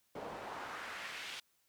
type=noise with band-pass filter sweep; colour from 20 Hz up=pink; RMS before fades=-45 dBFS; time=0.15-1.4 s; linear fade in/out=5 ms; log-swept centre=560 to 3200 Hz; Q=1.4; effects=white hiss -75 dBFS RMS until 1.68 s

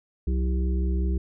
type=harmonic tone with a mistuned harmonic; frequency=65.41 Hz; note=C2; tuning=in tune; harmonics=1 / 3 / 5 / 6; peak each=-22 / -32 / -36 / -38 dBFS; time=0.27-1.18 s; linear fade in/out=5 ms; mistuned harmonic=3; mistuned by=-120 cents; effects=none

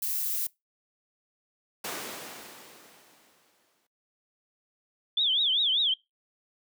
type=noise; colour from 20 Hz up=violet; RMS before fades=-30 dBFS; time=0.02-0.47 s; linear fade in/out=5 ms
type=noise with exponential decay; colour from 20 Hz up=pink; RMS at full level=-32 dBFS; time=1.84-3.87 s; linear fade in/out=5 ms; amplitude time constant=440 ms
type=tone with vibrato; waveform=sine; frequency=3409 Hz; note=G#7; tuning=45 cents sharp; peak=-22 dBFS; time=5.17-5.94 s; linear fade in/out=5 ms; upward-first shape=triangle; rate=5.1 Hz; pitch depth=230 cents each way
effects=noise-tail reverb RT60 0.2 s tail -23 dB re dry + high-pass 300 Hz 12 dB/octave

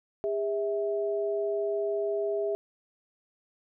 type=tone pair together; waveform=sine; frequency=405.8 / 651.7 Hz; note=G#4 / E5; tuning=-40 / -20 cents; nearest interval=minor sixth; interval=820 cents; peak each=-28 / -31 dBFS; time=0.24-2.55 s; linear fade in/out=0 ms; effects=none

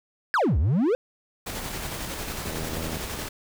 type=exponential two-way sweep; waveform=triangle; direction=down then up; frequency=1760 to 63.3 to 533 Hz; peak=-17 dBFS; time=0.34-0.95 s; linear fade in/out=0 ms; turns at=0.58 s
type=noise with tremolo; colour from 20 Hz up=pink; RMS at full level=-32 dBFS; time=1.46-3.29 s; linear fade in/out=10 ms; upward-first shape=square; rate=11 Hz; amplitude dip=25%
type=click train; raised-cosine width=2 ms; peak=-22 dBFS; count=42; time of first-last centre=2.46-2.97 s; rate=80.4 Hz
effects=none

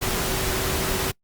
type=tone in noise; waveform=sine; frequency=380.4 Hz; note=F#4; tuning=48 cents sharp; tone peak=-32 dBFS; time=0.01-1.12 s; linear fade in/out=20 ms; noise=pink; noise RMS=-25 dBFS; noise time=0.01-1.12 s; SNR=-10 dB; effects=noise-tail reverb RT60 0.1 s tail -25 dB re dry + Opus 48 kbps

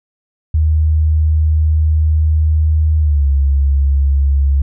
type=tone with pitch glide; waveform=sine; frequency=77.78 to 69.29 Hz; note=D#2 to C#2; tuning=0 to 0 cents; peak=-9 dBFS; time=0.54-4.62 s; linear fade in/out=5 ms; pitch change=-200 cents; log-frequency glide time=2.99-3.27 s; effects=none

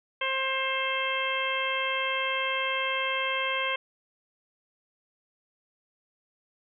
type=harmonic tone; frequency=530 Hz; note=C5; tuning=22 cents sharp; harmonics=1 / 2 / 3 / 4 / 5 / 6; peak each=-34 / -32 / -35 / -32 / -33 / -34 dBFS; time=0.21-3.76 s; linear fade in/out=5 ms; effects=none

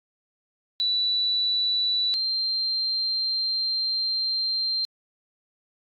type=tone pair in turn; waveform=sine; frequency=3955 / 4159 Hz; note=B7 / C8; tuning=+2 / -11 cents; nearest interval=minor second; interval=87 cents; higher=second; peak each=-21 / -23 dBFS; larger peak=first; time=0.8-2.14 / 2.14-4.85 s; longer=second; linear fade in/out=0 ms; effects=AAC 64 kbps

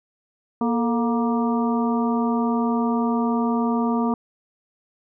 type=harmonic tone with a mistuned harmonic; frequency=235.9 Hz; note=A#3; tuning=21 cents sharp; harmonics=1 / 2 / 3 / 4 / 5; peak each=-20 / -28 / -30 / -29 / -31 dBFS; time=0.61-4.14 s; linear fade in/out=2 ms; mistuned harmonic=2; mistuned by=-100 cents; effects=none

